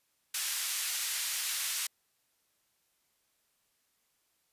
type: band-pass noise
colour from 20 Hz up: white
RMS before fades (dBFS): -34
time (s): 0.34-1.87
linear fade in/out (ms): 5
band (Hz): 1700 to 12000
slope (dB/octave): 12
effects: white hiss -75 dBFS RMS until 4.52 s + resampled to 32000 Hz